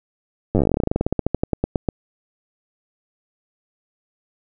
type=slowing click train; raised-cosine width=2 ms; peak=-5 dBFS; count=30; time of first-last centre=0.55-1.888 s; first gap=9 ms; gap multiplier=1.1; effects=none